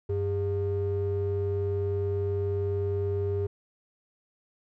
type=ring-modulated tone; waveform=triangle; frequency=249.5 Hz; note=B3; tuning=18 cents sharp; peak=-19 dBFS; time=0.09-3.47 s; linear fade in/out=10 ms; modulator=155 Hz; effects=tanh soft clip ceiling -21 dBFS